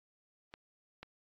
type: clicks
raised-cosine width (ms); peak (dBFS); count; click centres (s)
0.3; -30; 2; 0.539 / 1.03
effects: AAC 32 kbps